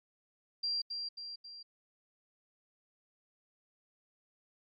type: tone with echo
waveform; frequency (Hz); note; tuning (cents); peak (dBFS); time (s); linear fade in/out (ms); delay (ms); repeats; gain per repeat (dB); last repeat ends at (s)
sine; 4744; D8; +17; -31; 0.63-0.82; 10; 270; 3; -5; 1.63
effects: MP3 32 kbps